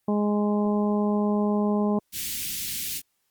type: harmonic tone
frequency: 207.7 Hz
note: G#3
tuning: in tune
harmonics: 1 / 2 / 3 / 4 / 5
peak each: -22 / -28 / -32 / -34 / -36 dBFS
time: 0.08-1.99 s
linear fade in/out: 5 ms
type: band-stop noise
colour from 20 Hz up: white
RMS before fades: -31 dBFS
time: 2.12-3.02 s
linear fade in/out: 50 ms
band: 290 to 2200 Hz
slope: 24 dB/octave
effects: white hiss -73 dBFS RMS until 3.3 s + Opus 32 kbps